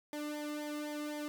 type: tone with flanger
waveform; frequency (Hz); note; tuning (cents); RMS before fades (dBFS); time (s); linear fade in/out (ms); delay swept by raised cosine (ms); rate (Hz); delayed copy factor
sawtooth; 297.7; D4; +24; -40; 0.13-1.28; 0; 0.73 to 1.26; 3.9; -0.85
effects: none